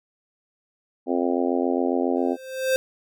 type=harmonic tone; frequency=87.31 Hz; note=F2; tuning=in tune; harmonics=3 / 4 / 5 / 6 / 7 / 8 / 9; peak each=-24 / -26 / -28 / -30 / -31 / -32 / -33 dBFS; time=1.06-2.37 s; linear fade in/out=50 ms
type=tone with exponential growth; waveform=square; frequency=523.3 Hz; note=C5; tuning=in tune; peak=-17 dBFS; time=2.16-2.76 s; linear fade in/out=0 ms; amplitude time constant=130 ms
effects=none